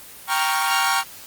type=chord; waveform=sawtooth; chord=G half-diminished seventh; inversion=none; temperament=equal; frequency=784 / 932.3 / 1108.7 / 1396.9 Hz; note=G5 / Bb5 / Db6 / F6; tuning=0 / 0 / 0 / 0 cents; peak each=-20 dBFS; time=0.27-1.04 s; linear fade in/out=50 ms; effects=white hiss -41 dBFS RMS until 1.26 s + Opus 24 kbps